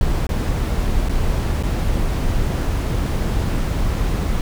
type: noise with dropouts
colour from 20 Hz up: brown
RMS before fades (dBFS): -19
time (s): 0.01-4.41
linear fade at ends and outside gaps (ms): 1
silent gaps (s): 0.268-0.291 / 1.087-1.094 / 1.627-1.634
effects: none